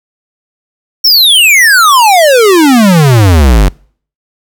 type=exponential sweep; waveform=square; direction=down; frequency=5588 to 44.67 Hz; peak=-3 dBFS; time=1.04-3.69 s; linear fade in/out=10 ms; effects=noise-tail reverb RT60 0.5 s tail -26 dB re dry